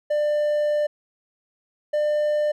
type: tone pair in turn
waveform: triangle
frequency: 595 / 598.2 Hz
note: D5 / D5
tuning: +22 / +32 cents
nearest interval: unison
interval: 10 cents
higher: second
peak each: -17 dBFS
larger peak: neither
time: 0.1-0.87 / 1.93-2.52 s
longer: first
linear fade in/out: 10 ms
effects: none

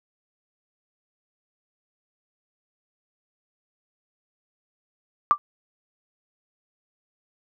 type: tone with exponential decay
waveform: sine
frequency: 1177 Hz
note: D6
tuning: 3 cents sharp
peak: -8 dBFS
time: 5.31-5.38 s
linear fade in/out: 0 ms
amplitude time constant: 15 ms
effects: none

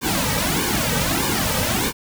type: noise with flanger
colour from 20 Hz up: pink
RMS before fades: -21 dBFS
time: 0.01-1.93 s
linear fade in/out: 50 ms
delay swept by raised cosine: 1.5 to 2.9 ms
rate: 1.6 Hz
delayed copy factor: -0.85
effects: none

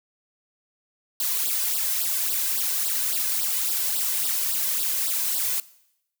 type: noise with flanger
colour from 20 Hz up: blue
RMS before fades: -25 dBFS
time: 1.2-5.6 s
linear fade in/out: 2 ms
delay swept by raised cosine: 0.22 to 2.02 ms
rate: 3.6 Hz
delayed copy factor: +0.85
effects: noise-tail reverb RT60 0.8 s tail -20 dB re dry

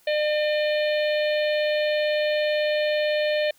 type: harmonic tone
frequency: 603 Hz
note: D5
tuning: 46 cents sharp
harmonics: 1 / 3 / 4 / 5 / 6 / 7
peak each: -21 / -31 / -33 / -35 / -37 / -38 dBFS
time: 0.07-3.51 s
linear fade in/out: 5 ms
effects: white hiss -59 dBFS RMS until 3.58 s

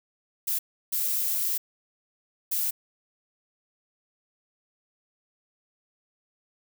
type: noise bursts at uneven times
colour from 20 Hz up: violet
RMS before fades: -27 dBFS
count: 3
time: 0.47-0.59 / 0.92-1.58 / 2.51-2.71 s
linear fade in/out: 10 ms
effects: none

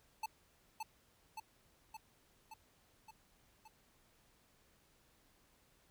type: tone with echo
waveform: square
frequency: 875 Hz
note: A5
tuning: 10 cents flat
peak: -38 dBFS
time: 0.23-0.26 s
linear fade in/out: 5 ms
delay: 570 ms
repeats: 6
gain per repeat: -3 dB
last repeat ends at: 3.68 s
effects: pink hiss -71 dBFS RMS until 5.9 s

